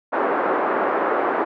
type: band-pass noise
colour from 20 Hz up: pink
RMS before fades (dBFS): -21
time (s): 0.12-1.45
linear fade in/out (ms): 20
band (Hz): 330 to 1500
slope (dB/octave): 24
effects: none